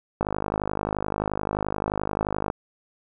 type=click train; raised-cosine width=1 ms; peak=-11 dBFS; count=119; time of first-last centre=0.21-2.501 s; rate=51.5 Hz; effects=none